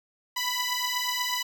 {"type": "beating tone pair", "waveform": "10% pulse", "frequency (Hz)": [987.8, 996], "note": ["B5", "B5"], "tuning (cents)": [0, 14], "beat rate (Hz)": 8.2, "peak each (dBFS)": -21, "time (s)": [0.36, 1.43], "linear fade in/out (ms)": 10, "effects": []}